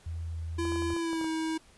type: tone with vibrato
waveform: sine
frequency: 82.41 Hz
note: E2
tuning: in tune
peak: -33 dBFS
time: 0.06-0.94 s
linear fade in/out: 5 ms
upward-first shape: triangle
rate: 2 Hz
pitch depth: 13 cents each way
type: tone with pitch glide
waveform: square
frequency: 338.1 to 320 Hz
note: E4 to D#4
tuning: +44 to +49 cents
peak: -30 dBFS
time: 0.58-1.58 s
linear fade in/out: 10 ms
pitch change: -95 cents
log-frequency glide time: 0.95-1.27 s
type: clicks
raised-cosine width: 1 ms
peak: -29 dBFS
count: 9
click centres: 0.653 / 0.721 / 0.759 / 0.822 / 0.904 / 0.965 / 1.131 / 1.213 / 1.244 s
effects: pink hiss -59 dBFS RMS until 1.77 s + resampled to 24000 Hz